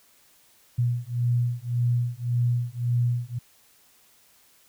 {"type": "beating tone pair", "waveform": "sine", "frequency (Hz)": [120, 121.8], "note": ["B2", "B2"], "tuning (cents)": [-49, -24], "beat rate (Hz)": 1.8, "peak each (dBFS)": -25, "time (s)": [0.78, 3.39], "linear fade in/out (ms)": 10, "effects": ["white hiss -59 dBFS RMS until 4.68 s"]}